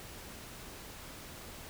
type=silence; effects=pink hiss -48 dBFS RMS until 1.69 s